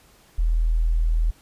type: tone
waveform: sine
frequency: 40.61 Hz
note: E1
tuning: 25 cents flat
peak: -17 dBFS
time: 0.38-1.31 s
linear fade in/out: 10 ms
effects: pink hiss -55 dBFS RMS until 1.41 s + resampled to 32000 Hz